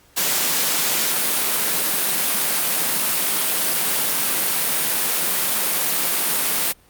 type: high-pass noise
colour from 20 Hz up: white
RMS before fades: -20 dBFS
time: 0.16-6.73 s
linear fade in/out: 20 ms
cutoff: 140 Hz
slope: 96 dB/octave
effects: pink hiss -54 dBFS RMS until 6.89 s + Opus 48 kbps